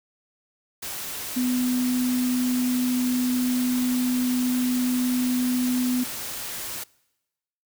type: tone in noise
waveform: sine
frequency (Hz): 250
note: B3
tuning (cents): +21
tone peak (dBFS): -21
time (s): 1.36-6.04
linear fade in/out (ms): 10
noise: white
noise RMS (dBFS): -33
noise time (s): 0.82-6.84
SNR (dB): +9
effects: noise-tail reverb RT60 1.0 s tail -24 dB re dry